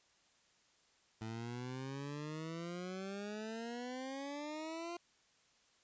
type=exponential sweep; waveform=20% pulse; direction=up; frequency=109.5 to 349.2 Hz; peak=-37 dBFS; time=1.21-4.97 s; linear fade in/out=5 ms; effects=white hiss -71 dBFS RMS until 5.83 s + resampled to 16000 Hz